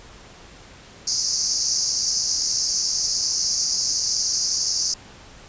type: band-pass noise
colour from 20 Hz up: pink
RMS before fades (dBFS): -23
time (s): 1.07-4.94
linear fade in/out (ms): 5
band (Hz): 4700 to 6700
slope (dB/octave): 96
effects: pink hiss -45 dBFS RMS until 5.48 s + resampled to 16000 Hz